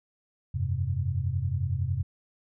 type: chord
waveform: sine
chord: F suspended second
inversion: none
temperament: just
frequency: 87.31 / 98.22 / 130.96 Hz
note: F2 / G2 / C3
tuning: 0 / +4 / +2 cents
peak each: -30 dBFS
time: 0.54-2.03 s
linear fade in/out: 10 ms
effects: none